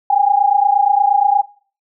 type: tone pair together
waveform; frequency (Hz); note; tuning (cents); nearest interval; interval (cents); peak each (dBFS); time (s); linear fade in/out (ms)
sine; 794 / 822.5; G5 / G#5; +22 / -17; minor second; 61; -13; 0.1-1.42; 5
effects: noise-tail reverb RT60 0.4 s tail -19 dB re dry